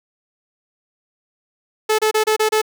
sawtooth tone bursts, 432.9 Hz, A4, 28 cents flat, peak -10 dBFS, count 6, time 1.89-2.617 s, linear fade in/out 10 ms, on 97 ms, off 29 ms, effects none

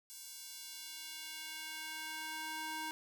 square tone with high-pass filter sweep, 313.7 Hz, D#4, 14 cents sharp, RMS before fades -45 dBFS, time 0.1-2.91 s, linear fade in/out 0 ms, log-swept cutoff 6500 to 790 Hz, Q 0.91, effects none

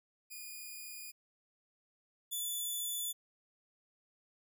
5% pulse tone pair in turn, 2448 / 3479 Hz, D#7 / A7, -29 / -20 cents, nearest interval tritone, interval 609 cents, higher second, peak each -35 / -28 dBFS, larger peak second, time 0.3-1.12 / 2.31-3.13 s, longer neither, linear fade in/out 20 ms, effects none

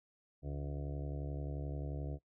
harmonic tone, 71.4 Hz, D2, 48 cents flat, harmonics 1 / 2 / 4 / 5 / 6 / 7 / 8 / 9 / 10, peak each -41 / -41 / -48 / -52 / -54 / -53 / -59 / -54 / -61 dBFS, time 0.42-2.19 s, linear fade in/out 50 ms, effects noise-tail reverb RT60 0.1 s tail -20 dB re dry

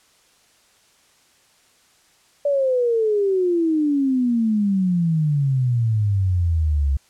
sine exponential sweep, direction down, 582 to 67 Hz, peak -16 dBFS, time 2.45-6.97 s, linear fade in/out 5 ms, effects white hiss -57 dBFS RMS until 7.09 s + low-pass 9000 Hz 12 dB/octave

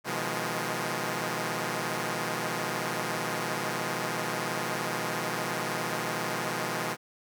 5% pulse chord, F half-diminished seventh, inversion second, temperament equal with one note detuned, 123.47 / 157.64 / 174.61 / 207.7 Hz, Cb3 / Eb3 / F3 / Ab3, 0 / +23 / 0 / 0 cents, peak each -24 dBFS, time 0.04-6.97 s, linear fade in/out 50 ms, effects none

